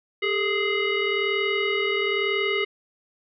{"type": "tone with frequency modulation", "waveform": "sine", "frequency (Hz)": 1241, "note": "D#6", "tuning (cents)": -5, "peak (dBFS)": -21, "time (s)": [0.22, 2.65], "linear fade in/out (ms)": 10, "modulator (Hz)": 841, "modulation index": 2, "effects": []}